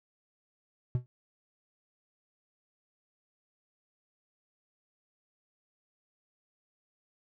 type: tone with exponential decay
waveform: triangle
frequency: 123.47 Hz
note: B2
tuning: in tune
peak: -20 dBFS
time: 0.95-1.06 s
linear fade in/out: 0 ms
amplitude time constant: 23 ms
effects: none